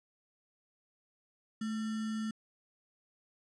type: tone with sample-and-hold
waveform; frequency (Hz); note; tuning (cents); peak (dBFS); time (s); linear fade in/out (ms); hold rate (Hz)
sine; 218.2; A3; -14; -33; 1.61-2.31; 5; 1575
effects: resampled to 22050 Hz